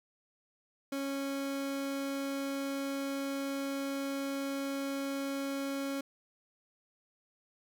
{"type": "tone", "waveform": "30% pulse", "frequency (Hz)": 275.6, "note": "C#4", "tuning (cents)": -10, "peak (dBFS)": -31, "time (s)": [0.92, 6.01], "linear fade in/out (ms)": 5, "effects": []}